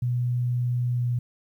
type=tone with pitch glide; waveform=sine; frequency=122.7 to 121.71 Hz; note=B2 to B2; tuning=-11 to -25 cents; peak=-22 dBFS; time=0.02-1.19 s; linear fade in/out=5 ms; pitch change=-14 cents; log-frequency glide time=0.94-1.05 s; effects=10-bit